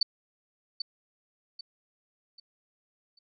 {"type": "tone with echo", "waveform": "sine", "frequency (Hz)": 4540, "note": "C#8", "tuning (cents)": 41, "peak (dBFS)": -20, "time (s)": [0.01, 0.03], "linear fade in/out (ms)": 5, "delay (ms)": 790, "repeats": 4, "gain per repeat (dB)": -9, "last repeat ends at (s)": 3.19, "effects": []}